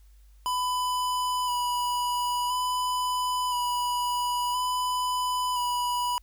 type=tone with vibrato; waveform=square; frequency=989 Hz; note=B5; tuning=2 cents sharp; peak=-26 dBFS; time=0.46-6.18 s; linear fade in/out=0 ms; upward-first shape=square; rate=0.49 Hz; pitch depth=17 cents each way; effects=added 50 Hz sine -51 dBFS peak until 6.22 s + white hiss -68 dBFS RMS until 6.22 s